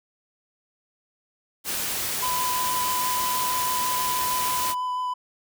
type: noise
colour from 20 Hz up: white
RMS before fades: -28 dBFS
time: 1.64-4.75 s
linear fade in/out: 50 ms
type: tone with vibrato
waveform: triangle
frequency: 1001 Hz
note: B5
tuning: 23 cents sharp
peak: -23 dBFS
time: 2.22-5.14 s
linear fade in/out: 10 ms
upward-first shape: sine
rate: 6.2 Hz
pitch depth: 10 cents each way
effects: none